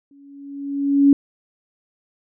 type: tone with exponential growth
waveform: sine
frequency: 280.6 Hz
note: C#4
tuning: 21 cents sharp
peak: -7 dBFS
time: 0.11-1.13 s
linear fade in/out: 2 ms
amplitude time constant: 220 ms
effects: none